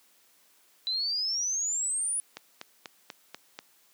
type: exponential sweep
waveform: sine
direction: up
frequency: 3951 to 9956 Hz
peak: -27 dBFS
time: 0.87-2.2 s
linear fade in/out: 0 ms
type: click train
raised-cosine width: 0.2 ms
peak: -21 dBFS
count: 6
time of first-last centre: 2.37-3.59 s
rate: 4.1 Hz
effects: white hiss -63 dBFS RMS until 3.93 s + high-pass 200 Hz 12 dB/octave